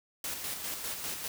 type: noise with tremolo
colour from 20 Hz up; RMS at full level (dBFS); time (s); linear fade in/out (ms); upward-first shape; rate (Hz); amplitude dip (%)
white; -36; 0.24-1.28; 2; square; 5; 40
effects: none